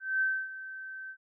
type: tone with ADSR envelope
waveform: sine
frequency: 1545 Hz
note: G6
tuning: 26 cents flat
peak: -24 dBFS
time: 0-1.17 s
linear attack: 210 ms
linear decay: 270 ms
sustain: -15 dB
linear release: 70 ms
effects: none